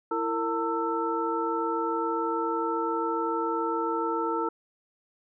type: tone cluster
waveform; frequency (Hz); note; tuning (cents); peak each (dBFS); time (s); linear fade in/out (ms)
sine; 332.5 / 459.6 / 903 / 1325; E4 / A#4 / A5 / E6; +15 / -25 / +45 / +9; -31; 0.11-4.49; 5
effects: none